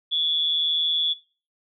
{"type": "tone with amplitude modulation", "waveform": "sine", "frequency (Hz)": 3413, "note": "G#7", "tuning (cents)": 47, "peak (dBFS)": -18, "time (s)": [0.11, 1.14], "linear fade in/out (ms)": 20, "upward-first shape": "sine", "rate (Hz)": 161, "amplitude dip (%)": 65, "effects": ["noise-tail reverb RT60 0.4 s tail -20 dB re dry"]}